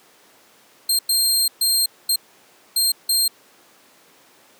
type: tone bursts at uneven times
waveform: 20% pulse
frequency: 4191 Hz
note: C8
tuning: 2 cents sharp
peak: -10 dBFS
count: 6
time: 0.89-0.99 / 1.09-1.48 / 1.61-1.86 / 2.09-2.16 / 2.76-2.92 / 3.09-3.28 s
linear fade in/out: 5 ms
effects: pink hiss -52 dBFS RMS until 4.59 s + high-pass 300 Hz 12 dB/octave